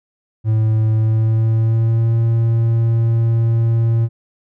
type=tone with pitch glide; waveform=triangle; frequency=109.8 to 114.73 Hz; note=A2 to A#2; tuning=-3 to -27 cents; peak=-10 dBFS; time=0.44-4.09 s; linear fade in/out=50 ms; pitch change=+76 cents; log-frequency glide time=0.93-2.16 s; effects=none